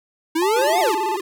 square exponential two-way sweep, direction up then down, 310.7 to 761 to 310.7 Hz, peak -18 dBFS, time 0.35-0.95 s, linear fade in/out 10 ms, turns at 0.8 s
triangle tone, 874 Hz, A5, 12 cents flat, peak -19 dBFS, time 0.42-1.16 s, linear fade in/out 2 ms
square tone with vibrato, 377.7 Hz, F#4, 36 cents sharp, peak -25 dBFS, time 0.56-1.21 s, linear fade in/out 5 ms, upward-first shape square, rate 18 Hz, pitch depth 110 cents each way
effects none

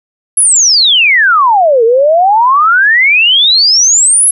sine exponential two-way sweep, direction down then up, 11120 to 442.8 to 11120 Hz, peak -4 dBFS, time 0.37-4.31 s, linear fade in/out 5 ms, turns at 1.84 s, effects none

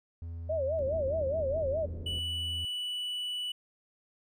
triangle tone with pitch glide, 83.8 to 83.03 Hz, E2 to E2, +29 to +13 cents, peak -35 dBFS, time 0.22-2.65 s, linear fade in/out 0 ms, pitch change -16 cents, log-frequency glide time 0.43-0.82 s
sine tone with vibrato, 587.3 Hz, D5, in tune, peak -28 dBFS, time 0.49-1.86 s, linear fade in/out 10 ms, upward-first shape sine, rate 4.8 Hz, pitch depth 190 cents each way
pink low-pass noise, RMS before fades -44 dBFS, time 0.79-2.19 s, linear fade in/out 0 ms, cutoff 570 Hz, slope 48 dB/octave
triangle tone, 2960 Hz, F#7, in tune, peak -31 dBFS, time 2.06-3.52 s, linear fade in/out 5 ms
effects none

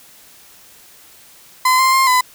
35% pulse tone with pitch steps, 1023 / 1047 / 1059 / 1006 Hz, C6 / C6 / C6 / B5, -39 / +1 / +21 / +32 cents, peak -9 dBFS, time 1.65-2.21 s, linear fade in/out 5 ms, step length 140 ms, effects white hiss -45 dBFS RMS until 2.34 s

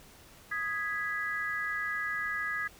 sine chord, G# minor, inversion second, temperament equal, 1244.5 / 1661.2 / 1975.5 Hz, D#6 / G#6 / B6, 0 / 0 / 0 cents, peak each -38 / -33 / -36 dBFS, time 0.51-2.68 s, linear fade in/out 10 ms, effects pink hiss -55 dBFS RMS until 2.79 s

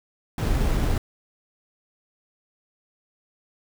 brown noise with sample-and-hold, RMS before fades -22 dBFS, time 0.38-0.98 s, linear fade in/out 2 ms, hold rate 8820 Hz, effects none

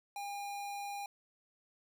square tone, 808 Hz, G#5, 48 cents flat, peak -40 dBFS, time 0.16-1.06 s, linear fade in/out 2 ms, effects none

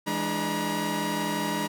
sawtooth tone cluster, 164.9 / 207.1 / 297.9 / 957 Hz, E3 / G#3 / D4 / A#5, +1 / -5 / +25 / +45 cents, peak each -31 / -28 / -28 / -27 dBFS, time 0.06-1.68 s, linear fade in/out 20 ms, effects none

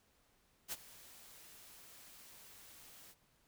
white noise with ADSR envelope, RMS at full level -40 dBFS, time 0.68-3.15 s, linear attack 42 ms, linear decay 34 ms, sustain -18 dB, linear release 46 ms, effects pink hiss -73 dBFS RMS until 3.47 s

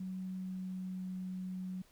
sine tone with pitch glide, 186.7 to 185.09 Hz, F#3 to F#3, +16 to +1 cents, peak -38 dBFS, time 0-1.82 s, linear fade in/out 5 ms, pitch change -15 cents, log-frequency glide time 0.17-1.16 s, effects pink hiss -66 dBFS RMS until 1.91 s

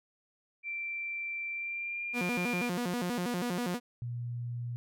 sine tone with pitch glide, 2349 to 2397 Hz, D7 to D7, 0 to +35 cents, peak -34 dBFS, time 0.63-2.7 s, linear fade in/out 50 ms, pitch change +35 cents, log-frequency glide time 1.52-2.02 s
sawtooth tone with vibrato, 207.7 Hz, G#3, in tune, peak -27 dBFS, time 2.13-3.8 s, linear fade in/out 50 ms, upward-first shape square, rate 6.2 Hz, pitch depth 270 cents each way
sine tone, 120 Hz, B2, 49 cents flat, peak -34 dBFS, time 4.02-4.76 s, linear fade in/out 0 ms
effects none

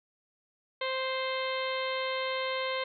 harmonic tone, 523.3 Hz, C5, in tune, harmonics 1 / 2 / 3 / 4 / 5 / 6 / 7 / 8, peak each -33 / -36 / -42 / -37 / -44 / -41 / -43 / -44 dBFS, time 0.81-2.84 s, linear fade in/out 5 ms, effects none

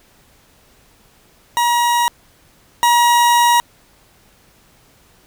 40% pulse tone pair in turn, 954 / 954 Hz, A#5 / A#5, +40 / +40 cents, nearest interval unison, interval 0 cents, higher neither, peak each -12 / -9 dBFS, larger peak second, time 1.57-2.08 / 2.83-3.6 s, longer second, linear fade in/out 0 ms, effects pink hiss -52 dBFS RMS until 5.26 s

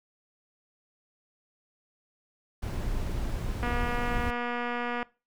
brown noise, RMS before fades -31 dBFS, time 2.62-4.31 s, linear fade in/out 10 ms
click train, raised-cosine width 0.5 ms, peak -18 dBFS, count 338, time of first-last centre 3.63-5.028 s, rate 241 Hz
effects noise-tail reverb RT60 0.3 s tail -22 dB re dry

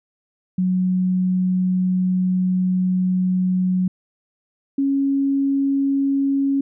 sine tone pair in turn, 184 / 275.7 Hz, F#3 / C#4, -9 / -9 cents, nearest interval perfect fifth, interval 700 cents, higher second, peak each -16 dBFS, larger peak neither, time 0.58-3.88 / 4.78-6.61 s, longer first, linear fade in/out 5 ms, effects none

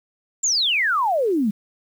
sine exponential sweep, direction down, 7500 to 193.8 Hz, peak -17 dBFS, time 0.43-1.51 s, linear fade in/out 10 ms, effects 8-bit

